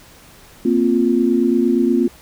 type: chord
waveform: sine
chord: Bb suspended second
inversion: none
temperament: equal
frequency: 233.1 / 261.6 / 349.2 Hz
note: Bb3 / C4 / F4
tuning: 0 / 0 / 0 cents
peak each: -17 dBFS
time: 0.65-2.08 s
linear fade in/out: 5 ms
effects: pink hiss -45 dBFS RMS until 2.21 s